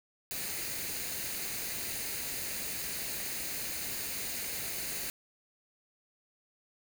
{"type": "noise with comb filter", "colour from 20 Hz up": "white", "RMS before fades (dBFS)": -37, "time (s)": [0.31, 5.1], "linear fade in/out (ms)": 0, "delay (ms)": 0.45, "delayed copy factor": 0.5, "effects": []}